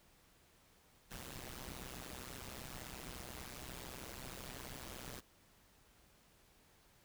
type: noise with amplitude modulation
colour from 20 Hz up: pink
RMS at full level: -45 dBFS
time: 1.1-5.21 s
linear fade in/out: 20 ms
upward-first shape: sine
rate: 128 Hz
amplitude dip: 100%
effects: pink hiss -68 dBFS RMS until 7.04 s